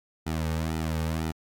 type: tone with flanger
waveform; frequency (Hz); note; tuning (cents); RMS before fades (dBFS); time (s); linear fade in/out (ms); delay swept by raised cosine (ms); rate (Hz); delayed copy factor
sawtooth; 80; D#2; +49; -29; 0.26-1.32; 10; 1.8 to 3; 2; -0.9
effects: AAC 64 kbps